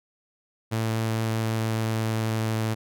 sawtooth tone with pitch glide, 111.9 to 110.74 Hz, A2 to A2, +30 to +12 cents, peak -20 dBFS, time 0.71-2.75 s, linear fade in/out 20 ms, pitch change -18 cents, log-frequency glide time 1.16-2.63 s, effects none

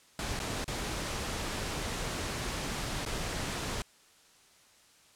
pink noise with dropouts, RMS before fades -35 dBFS, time 0.19-3.82 s, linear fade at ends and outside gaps 1 ms, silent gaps 0.392-0.4 / 0.643-0.679 / 3.051-3.062 s, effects white hiss -61 dBFS RMS until 5.15 s + low-pass 9000 Hz 12 dB/octave

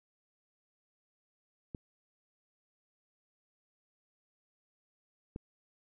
clicks, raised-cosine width 3 ms, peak -27 dBFS, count 2, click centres 1.748 / 5.361 s, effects none

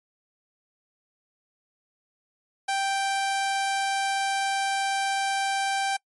sawtooth tone, 784 Hz, G5, in tune, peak -20 dBFS, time 2.68-5.97 s, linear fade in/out 10 ms, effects noise-tail reverb RT60 0.1 s tail -26 dB re dry + MP3 48 kbps

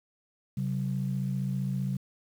sine tone pair together, 134.3 / 189.58 Hz, C3 / F#3, +46 / +42 cents, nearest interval tritone, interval 596 cents, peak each -29 / -31 dBFS, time 0.57-1.97 s, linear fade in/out 5 ms, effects tanh soft clip ceiling -20 dBFS + 9-bit

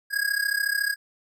square tone with amplitude modulation, 1644 Hz, G#6, 18 cents flat, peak -20 dBFS, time 0.1-0.96 s, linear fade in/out 50 ms, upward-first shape sine, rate 33.9 Hz, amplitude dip 85%, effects none

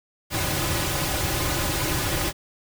pink noise with comb filter, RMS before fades -25 dBFS, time 0.3-2.33 s, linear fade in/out 50 ms, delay 4.4 ms, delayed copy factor -0.7, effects none

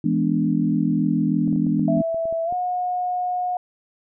sine chord, E dominant seventh, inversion none, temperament equal, 164.81 / 207.7 / 246.9 / 293.7 Hz, E3 / G#3 / B3 / D4, 0 / 0 / 0 / 0 cents, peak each -23 dBFS, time 0.04-2.02 s, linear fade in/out 5 ms
clicks, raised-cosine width 2 ms, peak -26 dBFS, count 11, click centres 1.477 / 1.528 / 1.561 / 1.666 / 1.795 / 1.971 / 2.006 / 2.145 / 2.255 / 2.326 / 2.525 s
sine tone with pitch glide, 659.3 to 723.1 Hz, E5 to F#5, 0 to -40 cents, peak -21 dBFS, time 1.88-3.57 s, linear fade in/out 2 ms, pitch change +160 cents, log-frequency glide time 2.45-2.53 s
effects none

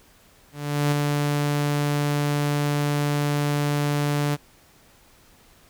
sawtooth tone with ADSR envelope, 145.8 Hz, D3, 12 cents flat, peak -14 dBFS, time 0.52-4.37 s, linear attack 400 ms, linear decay 5 ms, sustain -3 dB, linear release 33 ms, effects pink hiss -55 dBFS RMS until 5.69 s

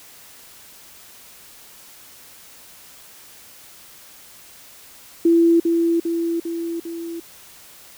sine tone with echo, 335.5 Hz, E4, 31 cents sharp, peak -11 dBFS, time 5.25-5.6 s, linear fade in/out 5 ms, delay 400 ms, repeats 4, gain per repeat -4 dB, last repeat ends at 7.2 s, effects white hiss -45 dBFS RMS until 7.97 s

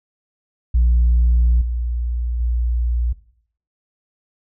sine tone with level steps, 59.5 Hz, A#1, 36 cents sharp, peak -10 / -19 / -16 dBFS, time 0.74-3.13 s, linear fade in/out 10 ms, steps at 1.61 / 2.4 s, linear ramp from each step 5 ms, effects noise-tail reverb RT60 0.6 s tail -17 dB re dry + tanh soft clip ceiling -9 dBFS

